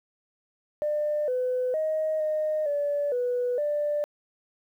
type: tone with pitch steps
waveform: sine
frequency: 598 / 504 / 626 / 616 / 578 / 491.8 / 590 Hz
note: D5 / B4 / D#5 / D#5 / D5 / B4 / D5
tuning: +31 / +35 / +10 / -17 / -28 / -7 / +8 cents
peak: -23 dBFS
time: 0.82-4.04 s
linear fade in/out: 0 ms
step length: 460 ms
effects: tanh soft clip ceiling -19 dBFS + 10-bit